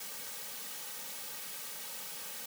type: noise with comb filter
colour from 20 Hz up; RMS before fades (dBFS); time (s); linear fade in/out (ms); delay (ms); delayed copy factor
white; -43; 0-2.46; 5; 2.9; -0.8
effects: high-pass 200 Hz 12 dB/octave